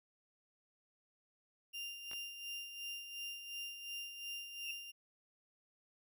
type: tone with tremolo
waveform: 35% pulse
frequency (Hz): 2794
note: F7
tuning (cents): 0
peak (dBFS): -40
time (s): 1.73-4.92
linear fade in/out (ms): 20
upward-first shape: sine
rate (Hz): 2.8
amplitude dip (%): 55
type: clicks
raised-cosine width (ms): 0.3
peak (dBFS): -35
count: 2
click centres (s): 2.114 / 2.133
type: tone with exponential growth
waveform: sine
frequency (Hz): 2640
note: E7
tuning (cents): +2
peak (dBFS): -39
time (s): 4.59-4.71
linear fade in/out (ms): 5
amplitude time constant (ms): 24
effects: none

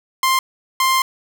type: tone pair in turn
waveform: sawtooth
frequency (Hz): 1051 / 1051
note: C6 / C6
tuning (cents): +7 / +7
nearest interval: unison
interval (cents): 0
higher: neither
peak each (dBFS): -10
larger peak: neither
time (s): 0.23-0.39 / 0.8-1.02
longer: second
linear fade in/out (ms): 2
effects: none

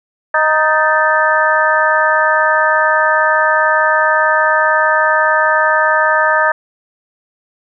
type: harmonic tone with a mistuned harmonic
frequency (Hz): 311.1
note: D#4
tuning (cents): 0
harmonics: 2 / 3 / 4 / 5 / 6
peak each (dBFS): -16 / -16 / -16 / -16 / -16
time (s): 0.34-6.52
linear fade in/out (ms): 5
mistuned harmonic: 6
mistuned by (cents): -100
effects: none

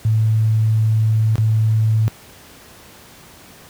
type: tone with dropouts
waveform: sine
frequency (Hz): 110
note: A2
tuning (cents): 0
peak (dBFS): -12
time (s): 0.05-2.08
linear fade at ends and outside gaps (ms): 0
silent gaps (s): 1.356-1.381
effects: pink hiss -43 dBFS RMS until 3.69 s + high-pass 60 Hz 12 dB/octave

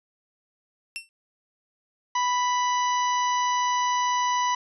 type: tone with exponential decay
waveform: sawtooth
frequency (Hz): 2701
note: E7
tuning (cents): +42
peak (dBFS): -24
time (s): 0.96-1.09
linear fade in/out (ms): 0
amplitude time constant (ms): 28
type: harmonic tone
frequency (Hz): 987.8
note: B5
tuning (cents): 0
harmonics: 1 / 2 / 3 / 4 / 5 / 6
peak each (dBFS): -22 / -32 / -35 / -41 / -43 / -35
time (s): 2.15-4.55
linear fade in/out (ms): 5
effects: resampled to 24000 Hz

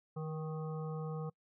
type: harmonic tone with a mistuned harmonic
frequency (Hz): 155.9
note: D#3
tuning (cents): +4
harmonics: 1 / 3 / 5 / 7 / 8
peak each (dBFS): -38 / -44 / -51 / -54 / -54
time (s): 0.16-1.3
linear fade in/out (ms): 10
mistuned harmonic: 3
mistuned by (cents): +26
effects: noise-tail reverb RT60 0.1 s tail -25 dB re dry

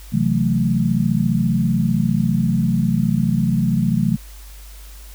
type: chord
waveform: sine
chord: F# half-diminished seventh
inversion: second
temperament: equal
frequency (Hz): 130.81 / 164.81 / 185 / 220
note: C3 / E3 / F#3 / A3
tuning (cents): 0 / 0 / 0 / 0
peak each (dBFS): -21 / -21 / -20 / -20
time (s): 0.12-4.17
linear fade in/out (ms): 20
effects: added 50 Hz sine -36 dBFS peak until 5.14 s + white hiss -45 dBFS RMS until 5.14 s

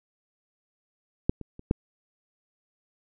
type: clicks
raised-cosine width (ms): 3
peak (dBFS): -8 / -25 / -29 / -8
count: 4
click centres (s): 1.295 / 1.413 / 1.594 / 1.711
effects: none

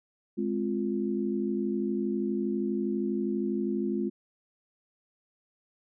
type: chord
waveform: sine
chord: F minor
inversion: first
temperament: just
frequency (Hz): 209.5 / 261.9 / 349.2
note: Ab3 / C4 / F4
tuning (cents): +15 / +2 / 0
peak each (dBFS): -30 / -33 / -31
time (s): 0.37-4.1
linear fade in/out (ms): 20
effects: none

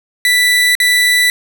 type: tone with dropouts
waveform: 30% pulse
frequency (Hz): 1975.5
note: B6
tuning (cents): 0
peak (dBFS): -6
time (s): 0.25-1.3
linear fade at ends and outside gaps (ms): 1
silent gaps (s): 0.752-0.801
effects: none

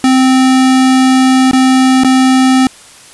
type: tone with dropouts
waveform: square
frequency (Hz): 260.3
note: C4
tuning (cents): -9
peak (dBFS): -6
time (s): 0.04-2.67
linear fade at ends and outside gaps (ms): 1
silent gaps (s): 1.512-1.532 / 2.036-2.046
effects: white hiss -37 dBFS RMS until 3.13 s + resampled to 24000 Hz

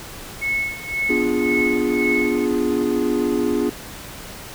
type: tone with tremolo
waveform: sine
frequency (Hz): 2195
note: C#7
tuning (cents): -18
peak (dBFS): -18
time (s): 0.41-2.46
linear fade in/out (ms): 20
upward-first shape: sine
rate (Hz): 1.9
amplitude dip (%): 85
type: chord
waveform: triangle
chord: B diminished seventh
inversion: none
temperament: equal with one note detuned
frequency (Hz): 246.9 / 291.5 / 349.2 / 415.3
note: B3 / D4 / F4 / Ab4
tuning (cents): 0 / -13 / 0 / 0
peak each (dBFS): -21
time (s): 1.09-3.7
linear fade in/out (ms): 10
effects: tanh soft clip ceiling -4 dBFS + pink hiss -36 dBFS RMS until 4.54 s

